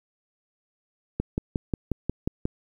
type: click train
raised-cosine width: 3 ms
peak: -12 dBFS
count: 8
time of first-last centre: 1.2-2.454 s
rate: 5.58 Hz
effects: 9-bit